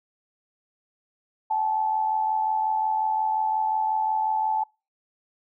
sine tone pair together, 782 / 867.6 Hz, G5 / A5, -4 / -25 cents, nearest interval major second, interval 179 cents, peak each -30 / -22 dBFS, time 1.5-4.64 s, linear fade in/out 10 ms, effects noise-tail reverb RT60 0.3 s tail -26 dB re dry

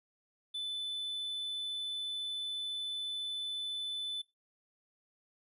triangle tone, 3506 Hz, A7, 7 cents flat, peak -34 dBFS, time 0.54-4.22 s, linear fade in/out 10 ms, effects noise-tail reverb RT60 0.2 s tail -20 dB re dry + resampled to 32000 Hz

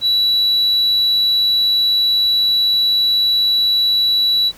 sine tone, 3932 Hz, B7, 8 cents flat, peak -10 dBFS, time 0.01-4.52 s, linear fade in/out 50 ms, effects tanh soft clip ceiling -10 dBFS + pink hiss -43 dBFS RMS until 4.57 s

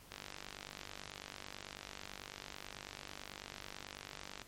click train, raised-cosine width 0.2 ms, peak -27 dBFS, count 212, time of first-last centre 0.12-4.417 s, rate 49.1 Hz, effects pink hiss -59 dBFS RMS until 4.47 s + MP3 64 kbps

